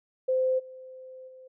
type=tone with level steps; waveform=sine; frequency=517 Hz; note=C5; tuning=21 cents flat; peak=-22 / -42 / -46 dBFS; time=0.28-1.48 s; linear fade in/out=10 ms; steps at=0.58 / 1.27 s; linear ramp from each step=20 ms; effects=none